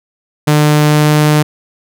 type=tone with pitch glide; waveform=sawtooth; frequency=150 to 150.96 Hz; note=D3 to D3; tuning=+37 to +48 cents; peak=-3 dBFS; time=0.47-1.43 s; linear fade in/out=10 ms; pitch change=+11 cents; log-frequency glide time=0.76-1.18 s; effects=none